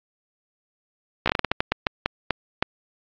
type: slowing click train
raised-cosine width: 0.3 ms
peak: -3 dBFS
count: 14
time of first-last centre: 1.26-2.625 s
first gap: 15 ms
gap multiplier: 1.29
effects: low-pass 4000 Hz 12 dB/octave + AAC 64 kbps